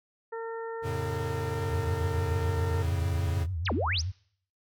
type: harmonic tone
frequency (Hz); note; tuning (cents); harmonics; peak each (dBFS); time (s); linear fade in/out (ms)
455.4; A#4; -40; 1 / 2 / 3 / 4; -34 / -40 / -44 / -46; 0.32-2.83; 10
type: chord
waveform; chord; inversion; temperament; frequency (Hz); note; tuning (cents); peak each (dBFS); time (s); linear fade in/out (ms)
square; F augmented; none; equal; 87.31 / 110 / 138.59; F2 / A2 / C#3; 0 / 0 / 0; -36; 0.82-3.47; 50
type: tone with vibrato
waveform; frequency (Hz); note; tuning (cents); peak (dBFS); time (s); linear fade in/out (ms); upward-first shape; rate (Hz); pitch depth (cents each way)
sine; 86.9; F2; -8; -29; 1.62-4.12; 20; triangle; 7; 200
type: exponential two-way sweep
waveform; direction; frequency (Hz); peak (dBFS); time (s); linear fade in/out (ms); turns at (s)
sine; down then up; 6720 to 205.5 to 6720; -27; 3.65-4.02; 20; 3.73
effects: noise-tail reverb RT60 0.6 s tail -24 dB re dry